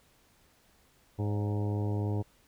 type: harmonic tone with a mistuned harmonic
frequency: 103.5 Hz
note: G#2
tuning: 5 cents flat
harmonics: 1 / 2 / 3 / 4 / 5 / 6 / 7 / 8 / 9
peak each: -29 / -39 / -38 / -40 / -45 / -49 / -48 / -49 / -50 dBFS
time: 1.18-2.23 s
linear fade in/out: 20 ms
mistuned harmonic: 6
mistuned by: -60 cents
effects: pink hiss -65 dBFS RMS until 2.47 s